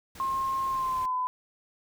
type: noise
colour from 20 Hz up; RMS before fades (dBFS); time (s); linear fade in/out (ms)
pink; -46; 0.15-1.06; 5
type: tone with pitch glide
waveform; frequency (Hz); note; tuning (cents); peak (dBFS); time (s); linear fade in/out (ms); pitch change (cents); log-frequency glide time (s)
sine; 1067 to 1007.1; C6 to B5; +34 to +34; -26; 0.2-1.27; 0; -100; 0.68-1.15
effects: none